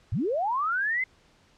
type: linear sweep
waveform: sine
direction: up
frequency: 74.5 to 2097 Hz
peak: -24 dBFS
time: 0.12-1.04 s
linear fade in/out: 5 ms
effects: pink hiss -61 dBFS RMS until 1.57 s + low-pass 6000 Hz 12 dB/octave